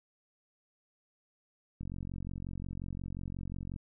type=click train; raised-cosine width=5 ms; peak=-28 dBFS; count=90; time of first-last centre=1.81-3.762 s; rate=45.6 Hz; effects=none